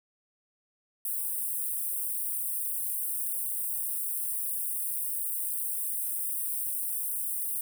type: high-pass noise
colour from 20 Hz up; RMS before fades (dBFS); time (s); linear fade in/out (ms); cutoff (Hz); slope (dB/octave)
white; -32; 1.05-7.61; 2; 8500; 96
effects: none